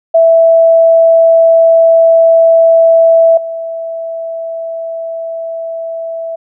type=tone with level steps; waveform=sine; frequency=659.3 Hz; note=E5; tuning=in tune; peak=-3 / -17 dBFS; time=0.14-6.36 s; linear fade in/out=10 ms; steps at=3.37 s; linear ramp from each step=5 ms; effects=none